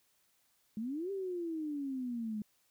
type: exponential two-way sweep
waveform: sine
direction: up then down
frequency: 207.7 to 399.6 to 207.7 Hz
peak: -35 dBFS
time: 0.77-2.42 s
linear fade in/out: 2 ms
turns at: 1.11 s
effects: white hiss -73 dBFS RMS until 2.7 s